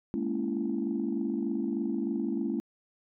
sine chord, A# half-diminished seventh, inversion third, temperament just, 209.8 / 233.1 / 279.7 / 335.6 Hz, G#3 / A#3 / C#4 / E4, +18 / 0 / +16 / +31 cents, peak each -33 dBFS, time 0.14-2.6 s, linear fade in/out 0 ms, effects tanh soft clip ceiling -20 dBFS

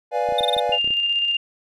triangle chord, B diminished seventh, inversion none, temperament equal, 493.9 / 587.3 / 698.5 / 830.6 Hz, B4 / D5 / F5 / Ab5, 0 / 0 / 0 / 0 cents, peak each -23 dBFS, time 0.11-0.79 s, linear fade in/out 50 ms
clicks, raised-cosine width 2 ms, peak -24 dBFS, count 8, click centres 0.289 / 0.323 / 0.408 / 0.566 / 0.694 / 0.845 / 0.876 / 0.906 s
triangle tone bursts, 3623 Hz, A7, 50 cents sharp, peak -17 dBFS, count 5, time 0.38-0.598 s, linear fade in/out 5 ms, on 22 ms, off 27 ms
sine tone with tremolo, 2803 Hz, F7, 6 cents sharp, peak -17 dBFS, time 0.72-1.37 s, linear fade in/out 5 ms, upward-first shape square, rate 16 Hz, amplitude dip 30%
effects none

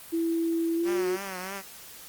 sine tone with pitch glide, 331.6 to 365.8 Hz, E4 to F#4, +10 to -20 cents, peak -24 dBFS, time 0.12-1.17 s, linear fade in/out 20 ms, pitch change +170 cents, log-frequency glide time 0.76-1.03 s
5% pulse tone with vibrato, 189.6 Hz, F#3, 43 cents sharp, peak -23 dBFS, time 0.84-1.63 s, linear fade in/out 50 ms, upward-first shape triangle, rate 3.2 Hz, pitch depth 94 cents each way
effects white hiss -46 dBFS RMS until 2.08 s + Opus 32 kbps

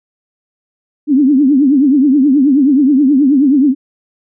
sine tone with vibrato, 277.2 Hz, C#4, in tune, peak -6 dBFS, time 1.07-3.75 s, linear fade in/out 50 ms, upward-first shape triangle, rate 9.4 Hz, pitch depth 190 cents each way, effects none

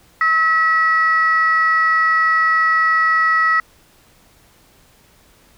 sine tone pair together, 1291 / 1934.3 Hz, E6 / B6, -37 / -37 cents, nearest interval perfect fifth, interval 700 cents, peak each -14 dBFS, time 0.21-3.6 s, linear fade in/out 2 ms, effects tanh soft clip ceiling -6 dBFS + pink hiss -52 dBFS RMS until 5.57 s

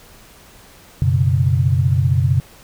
sine chord, F# suspended fourth, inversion none, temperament just, 92.5 / 123.33 / 138.75 Hz, F#2 / B2 / C#3, 0 / -2 / +2 cents, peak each -17 dBFS, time 1.02-2.4 s, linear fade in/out 0 ms, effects pink hiss -45 dBFS RMS until 2.63 s

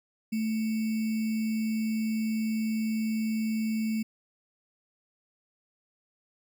sine tone with sample-and-hold, 220 Hz, A3, in tune, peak -26 dBFS, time 0.32-4.03 s, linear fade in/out 10 ms, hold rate 2450 Hz, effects none

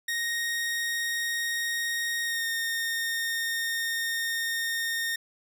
sawtooth tone with pitch glide, 1864.7 to 1838 Hz, A#6 to A#6, 0 to -25 cents, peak -24 dBFS, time 0.08-5.16 s, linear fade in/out 5 ms, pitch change -25 cents, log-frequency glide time 2.24-2.46 s, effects 10-bit

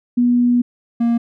sine / triangle tone pair in turn, 243.2 / 234.2 Hz, B3 / A#3, -26 / +8 cents, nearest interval minor second, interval 66 cents, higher first, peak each -11 dBFS, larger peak neither, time 0.17-0.62 / 1-1.18 s, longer first, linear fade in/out 10 ms, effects none

